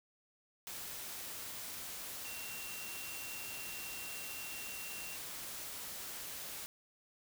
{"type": "tone in noise", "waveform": "sine", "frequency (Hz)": 2740, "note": "F7", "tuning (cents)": -34, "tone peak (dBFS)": -48, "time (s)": [2.25, 5.16], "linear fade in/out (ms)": 0, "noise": "white", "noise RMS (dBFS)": -45, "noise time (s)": [0.67, 6.66], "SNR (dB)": -6, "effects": []}